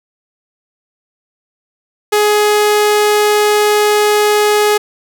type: tone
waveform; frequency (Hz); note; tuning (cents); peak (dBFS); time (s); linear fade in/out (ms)
sawtooth; 419; G#4; +15; -5; 2.12-4.78; 10
effects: none